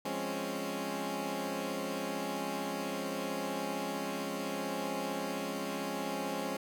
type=chord; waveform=15% pulse; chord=Db major seventh; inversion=first; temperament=equal; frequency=174.61 / 207.7 / 261.6 / 277.2 Hz; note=F3 / Ab3 / C4 / Db4; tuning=0 / 0 / 0 / 0 cents; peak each=-36 / -33 / -36 / -32 dBFS; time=0.05-6.57 s; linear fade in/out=5 ms; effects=none